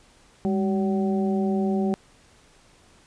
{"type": "harmonic tone with a mistuned harmonic", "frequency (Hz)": 190, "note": "F#3", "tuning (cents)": 46, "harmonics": [1, 2, 3, 4], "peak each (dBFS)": [-22, -27, -35, -33], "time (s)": [0.45, 1.94], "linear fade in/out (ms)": 0, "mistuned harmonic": 1, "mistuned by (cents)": 96, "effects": ["pink hiss -56 dBFS RMS until 3.06 s", "resampled to 22050 Hz"]}